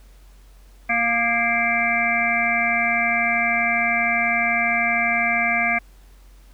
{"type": "harmonic tone with a mistuned harmonic", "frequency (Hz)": 233.1, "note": "A#3", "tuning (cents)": 0, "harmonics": [1, 3, 5, 7, 9, 10], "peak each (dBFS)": [-30, -24, -30, -26, -22, -23], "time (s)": [0.89, 5.79], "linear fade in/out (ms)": 10, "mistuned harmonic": 5, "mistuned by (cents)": 41, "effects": ["added 46 Hz sine -45 dBFS peak until 6.53 s", "pink hiss -57 dBFS RMS until 6.53 s"]}